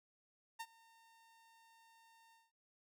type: tone with ADSR envelope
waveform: sawtooth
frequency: 912 Hz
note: A#5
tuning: 38 cents flat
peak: -38 dBFS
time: 0.59-2.52 s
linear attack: 15 ms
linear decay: 51 ms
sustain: -23 dB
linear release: 190 ms
effects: noise-tail reverb RT60 0.2 s tail -25 dB re dry